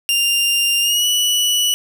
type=tone with pitch glide; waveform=sawtooth; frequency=2794 to 2950 Hz; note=F7 to F#7; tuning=0 to -6 cents; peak=-11 dBFS; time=0.09-1.74 s; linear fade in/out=0 ms; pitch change=+94 cents; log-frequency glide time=0.81-1.06 s; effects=none